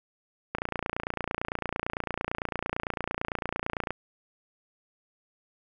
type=click train; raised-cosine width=0.5 ms; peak=-14 dBFS; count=98; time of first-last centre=0.55-3.906 s; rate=28.9 Hz; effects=none